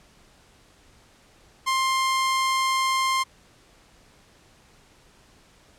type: tone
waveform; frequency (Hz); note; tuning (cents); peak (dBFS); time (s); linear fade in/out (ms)
sawtooth; 1055; C6; +14; -17; 1.66-3.24; 20
effects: pink hiss -56 dBFS RMS until 5.78 s + low-pass 9000 Hz 12 dB/octave